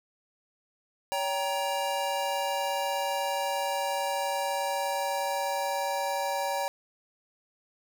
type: chord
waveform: square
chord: G diminished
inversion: second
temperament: just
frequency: 564.5 / 784 / 940.8 Hz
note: Db5 / G5 / Bb5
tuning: +31 / 0 / +16 cents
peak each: -33 dBFS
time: 1.12-6.68 s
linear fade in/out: 0 ms
effects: none